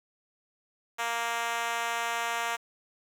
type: tone with high-pass filter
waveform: 5% pulse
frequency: 233.1 Hz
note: A#3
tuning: in tune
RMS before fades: -31 dBFS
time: 0.98-2.57 s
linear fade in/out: 20 ms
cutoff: 750 Hz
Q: 1.6
effects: low-pass 11000 Hz 12 dB/octave + 8-bit